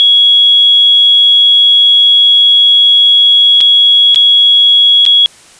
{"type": "tone with dropouts", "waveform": "sine", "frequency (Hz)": 3335, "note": "G#7", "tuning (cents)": 7, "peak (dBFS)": -3, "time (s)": [0, 5.26], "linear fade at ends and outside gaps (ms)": 0, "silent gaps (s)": [[3.606, 3.611], [4.146, 4.159], [5.053, 5.063]], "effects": ["white hiss -39 dBFS RMS until 5.59 s", "resampled to 22050 Hz"]}